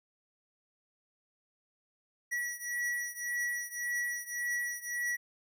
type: beating tone pair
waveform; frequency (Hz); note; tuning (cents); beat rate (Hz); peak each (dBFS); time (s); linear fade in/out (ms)
square; 1933 / 1934.8; B6 / B6; -38 / -36; 1.8; -36 / -38; 2.31-5.17; 20
effects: none